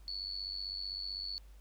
sine tone with amplitude modulation, 4428 Hz, C#8, 3 cents flat, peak -34 dBFS, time 0.08-1.38 s, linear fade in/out 0 ms, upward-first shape sine, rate 95.7 Hz, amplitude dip 80%, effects added 50 Hz sine -52 dBFS peak until 1.6 s + pink hiss -68 dBFS RMS until 1.6 s

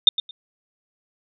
sine tone with echo, 3633 Hz, A#7, 45 cents flat, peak -7 dBFS, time 0.07-0.09 s, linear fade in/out 2 ms, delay 110 ms, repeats 2, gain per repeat -14 dB, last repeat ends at 0.31 s, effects none

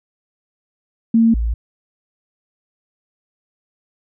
sine tone pair in turn, 227.6 / 56.64 Hz, A#3 / A#1, -41 / -49 cents, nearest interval 2 octaves, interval 2408 cents, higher first, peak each -9 / -16 dBFS, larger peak first, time 1.14-1.34 / 1.34-1.54 s, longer neither, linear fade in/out 5 ms, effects none

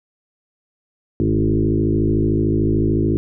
sine tone with frequency modulation, 215.2 Hz, A3, 38 cents flat, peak -14 dBFS, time 1.2-3.17 s, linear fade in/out 0 ms, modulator 53.6 Hz, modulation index 3.1, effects none

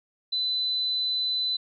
sine tone, 4010 Hz, B7, 26 cents sharp, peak -24 dBFS, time 0.32-1.57 s, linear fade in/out 10 ms, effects none

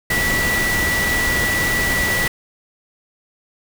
sine tone in noise, 1955 Hz, B6, 18 cents flat, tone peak -18 dBFS, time 0.1-2.28 s, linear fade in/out 5 ms, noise pink, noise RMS -22 dBFS, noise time 0.1-2.28 s, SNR +1 dB, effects none

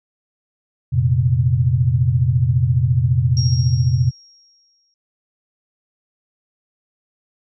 sine chord, F suspended fourth, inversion none, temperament just, 87.31 / 116.41 / 130.96 Hz, F2 / Bb2 / C3, 0 / -2 / +2 cents, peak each -21 / -17 / -16 dBFS, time 0.92-4.11 s, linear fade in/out 20 ms
sine tone with exponential decay, 5588 Hz, F8, in tune, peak -23 dBFS, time 3.37-4.94 s, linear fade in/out 1 ms, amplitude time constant 340 ms
effects none

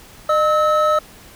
triangle tone pair together, 610 / 1292.5 Hz, D#5 / E6, -34 / -34 cents, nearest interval octave + minor second, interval 1300 cents, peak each -14 dBFS, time 0.29-0.99 s, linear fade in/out 5 ms, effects pink hiss -43 dBFS RMS until 1.35 s

